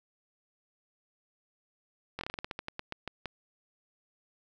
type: slowing click train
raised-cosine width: 0.3 ms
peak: -20 dBFS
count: 15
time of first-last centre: 2.19-3.257 s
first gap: 21 ms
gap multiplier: 1.18
effects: none